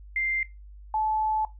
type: tone pair in turn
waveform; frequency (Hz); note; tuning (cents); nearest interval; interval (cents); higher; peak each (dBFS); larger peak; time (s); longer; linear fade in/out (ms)
sine; 2093 / 866.4; C7 / A5; 0 / -27; octave + minor third; 1527; first; -24 / -23; second; 0.16-0.43 / 0.94-1.45; second; 2
effects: noise-tail reverb RT60 0.2 s tail -17 dB re dry + added 50 Hz sine -43 dBFS peak until 1.59 s